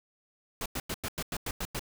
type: noise bursts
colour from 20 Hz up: pink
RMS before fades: -34 dBFS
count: 9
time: 0.61-1.794 s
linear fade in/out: 2 ms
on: 48 ms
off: 94 ms
effects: none